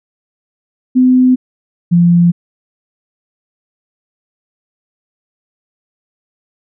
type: tone pair in turn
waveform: sine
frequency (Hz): 254.4 / 172.76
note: C4 / F3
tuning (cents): -48 / -18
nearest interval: perfect fifth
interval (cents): 670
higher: first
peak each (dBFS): -5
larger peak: neither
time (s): 0.95-1.36 / 1.91-2.32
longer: neither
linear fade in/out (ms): 20
effects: none